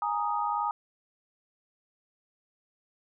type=chord; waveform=sine; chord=Ab suspended second; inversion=none; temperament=equal; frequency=830.6 / 932.3 / 1244.5 Hz; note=Ab5 / Bb5 / Eb6; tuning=0 / 0 / 0 cents; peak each=-31 dBFS; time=0.02-0.71 s; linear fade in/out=2 ms; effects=none